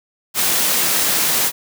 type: high-pass noise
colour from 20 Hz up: white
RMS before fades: -17 dBFS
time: 0.34-1.52 s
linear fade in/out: 50 ms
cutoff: 130 Hz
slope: 24 dB/octave
effects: none

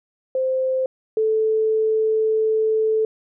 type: tone pair in turn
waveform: sine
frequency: 521 / 438.1 Hz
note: C5 / A4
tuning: -7 / -7 cents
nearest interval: minor third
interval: 300 cents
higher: first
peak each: -18 / -16 dBFS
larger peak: second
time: 0.35-0.86 / 1.17-3.05 s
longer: second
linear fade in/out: 2 ms
effects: none

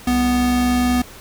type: tone pair together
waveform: square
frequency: 65.41 / 247 Hz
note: C2 / B3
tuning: 0 / 0 cents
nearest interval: octave + major seventh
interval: 2300 cents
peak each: -25 / -16 dBFS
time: 0.07-1.02 s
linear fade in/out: 5 ms
effects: pink hiss -40 dBFS RMS until 1.2 s

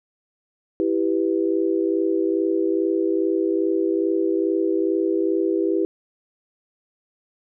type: chord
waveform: sine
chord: E minor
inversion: none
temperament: equal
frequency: 329.6 / 392 / 493.9 Hz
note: E4 / G4 / B4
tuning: 0 / 0 / 0 cents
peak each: -21 / -22 / -27 dBFS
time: 0.8-5.85 s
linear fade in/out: 0 ms
effects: none

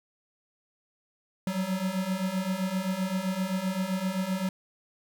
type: beating tone pair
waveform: square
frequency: 183.2 / 190.9 Hz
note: F#3 / G3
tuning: -17 / -46 cents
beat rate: 7.7 Hz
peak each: -33 / -30 dBFS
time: 1.47-4.49 s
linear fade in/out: 2 ms
effects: 10-bit

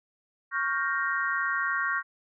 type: chord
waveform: sine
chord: G half-diminished seventh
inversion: second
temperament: equal with one note detuned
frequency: 1108.7 / 1404.2 / 1568 / 1864.7 Hz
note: Db6 / F6 / G6 / Bb6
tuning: 0 / +9 / 0 / 0 cents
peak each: -31 dBFS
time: 0.51-2.03 s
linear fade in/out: 50 ms
effects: none

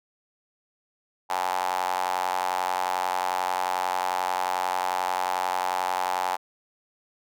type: tone with high-pass filter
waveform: square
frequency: 45.62 Hz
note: F#1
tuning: 24 cents flat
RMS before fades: -27 dBFS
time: 1.29-6.37 s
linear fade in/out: 20 ms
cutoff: 840 Hz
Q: 5.7
effects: none

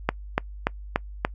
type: click train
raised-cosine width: 0.5 ms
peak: -5 dBFS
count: 5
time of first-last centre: 0.09-1.249 s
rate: 3.45 Hz
effects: noise-tail reverb RT60 0.1 s tail -25 dB re dry + added 50 Hz sine -36 dBFS peak until 1.34 s

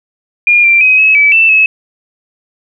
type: tone with pitch steps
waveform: sine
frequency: 2418 / 2363 / 2526 / 2573 / 2298 / 2661 / 2583 Hz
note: D7 / D7 / D#7 / E7 / D7 / E7 / E7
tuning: +50 / +10 / +26 / -43 / -38 / +16 / -36 cents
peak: -4 dBFS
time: 0.47-1.66 s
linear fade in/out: 2 ms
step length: 170 ms
effects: none

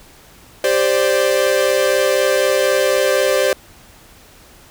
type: chord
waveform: 45% pulse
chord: G suspended fourth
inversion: none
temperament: equal with one note detuned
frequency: 393.1 / 523.3 / 587.3 Hz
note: G4 / C5 / D5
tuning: +5 / 0 / 0 cents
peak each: -20 / -16 / -18 dBFS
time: 0.64-3.53 s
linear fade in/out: 2 ms
effects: pink hiss -45 dBFS RMS until 4.7 s

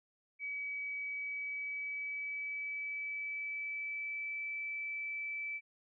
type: tone with pitch glide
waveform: sine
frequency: 2277 to 2314 Hz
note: C#7 to D7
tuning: +46 to -26 cents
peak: -37 dBFS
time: 0.39-5.61 s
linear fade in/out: 50 ms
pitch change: +28 cents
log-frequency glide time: 1.05-4.46 s
effects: none

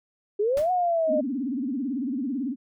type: exponential two-way sweep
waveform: sine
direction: up then down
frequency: 395.7 to 740 to 600 Hz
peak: -20 dBFS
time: 0.39-1.21 s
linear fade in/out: 10 ms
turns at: 0.71 s
type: noise with exponential decay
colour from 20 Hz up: pink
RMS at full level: -35 dBFS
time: 0.57-0.75 s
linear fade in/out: 1 ms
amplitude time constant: 39 ms
type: tone with vibrato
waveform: sine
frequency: 261.6 Hz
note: C4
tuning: in tune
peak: -25 dBFS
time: 1.07-2.56 s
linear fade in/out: 50 ms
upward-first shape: sine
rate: 18 Hz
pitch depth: 200 cents each way
effects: MP3 96 kbps

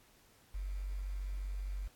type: tone with quantisation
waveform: sine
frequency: 47.5 Hz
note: F#1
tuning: 46 cents sharp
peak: -36 dBFS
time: 0.54-1.88 s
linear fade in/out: 10 ms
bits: 10
effects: pink hiss -65 dBFS RMS until 1.95 s + AAC 64 kbps

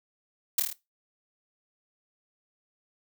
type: noise with echo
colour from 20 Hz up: blue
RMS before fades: -22 dBFS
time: 0.58-0.6 s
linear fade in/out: 5 ms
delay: 26 ms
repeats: 5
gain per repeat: -3 dB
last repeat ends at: 0.73 s
effects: noise-tail reverb RT60 0.2 s tail -17 dB re dry

